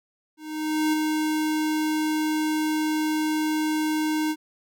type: tone with ADSR envelope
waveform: square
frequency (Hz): 309.4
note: D#4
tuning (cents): -10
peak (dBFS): -20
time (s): 0.37-4.36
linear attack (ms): 560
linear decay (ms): 11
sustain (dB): -3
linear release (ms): 55
effects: none